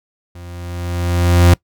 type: tone with level ramp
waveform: 40% pulse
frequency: 87.31 Hz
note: F2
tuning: in tune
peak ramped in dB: -32 to -4 dBFS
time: 0.35-1.54 s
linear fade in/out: 5 ms
effects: noise-tail reverb RT60 0.1 s tail -23 dB re dry